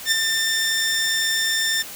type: tone with ADSR envelope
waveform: 15% pulse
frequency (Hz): 1793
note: A6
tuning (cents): +32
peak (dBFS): -8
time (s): 0.05-1.83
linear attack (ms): 68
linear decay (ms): 10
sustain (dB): -5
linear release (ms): 19
effects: white hiss -36 dBFS RMS until 1.95 s